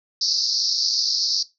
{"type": "band-pass noise", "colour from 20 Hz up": "pink", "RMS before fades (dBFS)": -22, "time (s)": [0.21, 1.43], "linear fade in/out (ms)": 5, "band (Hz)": [4300, 5600], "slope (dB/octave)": 96, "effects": ["noise-tail reverb RT60 0.2 s tail -17 dB re dry"]}